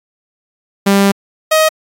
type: tone pair in turn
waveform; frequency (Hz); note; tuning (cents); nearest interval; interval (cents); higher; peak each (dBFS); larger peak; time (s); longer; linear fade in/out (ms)
sawtooth; 198.2 / 629.2; G3 / D#5; +19 / +19; octave + minor sixth; 2000; second; -4; neither; 0.86-1.12 / 1.51-1.69; first; 10
effects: AAC 48 kbps